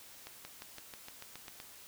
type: accelerating click train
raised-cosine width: 0.2 ms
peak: -28 dBFS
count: 10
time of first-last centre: 0.27-1.601 s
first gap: 180 ms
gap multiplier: 0.95
effects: white hiss -54 dBFS RMS until 1.87 s